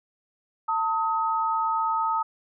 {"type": "tone pair together", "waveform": "sine", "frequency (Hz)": [896, 1267.1], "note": ["A5", "D#6"], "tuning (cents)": [31, 31], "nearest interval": "tritone", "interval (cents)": 600, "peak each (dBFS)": -25, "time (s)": [0.68, 2.23], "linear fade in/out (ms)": 10, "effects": []}